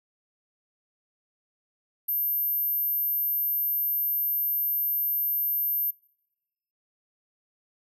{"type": "tone", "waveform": "sine", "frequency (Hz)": 12980, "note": "G#9", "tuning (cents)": -41, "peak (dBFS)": -24, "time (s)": [2.08, 5.91], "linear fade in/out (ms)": 10, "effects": ["noise-tail reverb RT60 1.0 s tail -25 dB re dry"]}